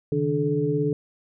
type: tone cluster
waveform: sine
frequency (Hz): 138.1 / 155.4 / 292.9 / 431.3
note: C#3 / D#3 / D4 / A4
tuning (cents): -6 / -2 / -5 / -35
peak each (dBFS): -30 / -26 / -27 / -24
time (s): 0.12-0.93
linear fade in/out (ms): 2
effects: none